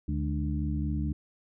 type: harmonic tone with a mistuned harmonic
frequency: 74.2 Hz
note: D2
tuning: 18 cents sharp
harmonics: 1 / 2 / 3 / 4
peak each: -30 / -33 / -35 / -36 dBFS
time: 0.08-1.13 s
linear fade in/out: 5 ms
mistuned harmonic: 3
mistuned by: -76 cents
effects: none